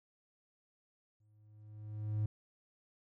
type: tone with exponential growth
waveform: triangle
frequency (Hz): 106.4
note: G#2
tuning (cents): +42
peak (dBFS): -27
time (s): 1.2-2.26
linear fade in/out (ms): 5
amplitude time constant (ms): 230
effects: tanh soft clip ceiling -24 dBFS